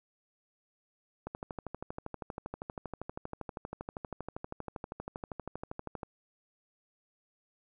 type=click train; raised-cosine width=1 ms; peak=-24 dBFS; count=61; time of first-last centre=1.27-6.032 s; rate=12.6 Hz; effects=none